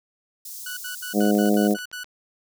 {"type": "high-pass noise", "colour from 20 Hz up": "white", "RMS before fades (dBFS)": -37, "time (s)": [0.45, 1.74], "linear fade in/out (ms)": 5, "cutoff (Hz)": 5000, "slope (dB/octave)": 24}
{"type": "tone bursts", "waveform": "sawtooth", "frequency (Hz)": 1480, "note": "F#6", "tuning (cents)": 0, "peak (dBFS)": -28, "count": 8, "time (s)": [0.66, 2.037], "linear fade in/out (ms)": 5, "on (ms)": 110, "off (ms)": 71}
{"type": "harmonic tone", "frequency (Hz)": 103.83, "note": "G#2", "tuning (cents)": 0, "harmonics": [2, 3, 4, 5, 6, 7], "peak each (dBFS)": [-19, -23, -25, -27, -29, -30], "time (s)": [1.13, 1.77], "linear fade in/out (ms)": 50}
{"type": "clicks", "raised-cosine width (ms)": 0.2, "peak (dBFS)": -28, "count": 11, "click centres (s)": [1.204, 1.253, 1.352, 1.382, 1.457, 1.543, 1.651, 1.71, 1.787, 1.915, 2.044]}
{"effects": []}